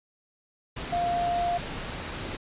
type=tone in noise; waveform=sine; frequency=698.5 Hz; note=F5; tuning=in tune; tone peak=-24 dBFS; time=0.92-1.58 s; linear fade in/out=10 ms; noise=pink; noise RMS=-35 dBFS; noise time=0.76-2.37 s; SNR=+8 dB; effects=resampled to 8000 Hz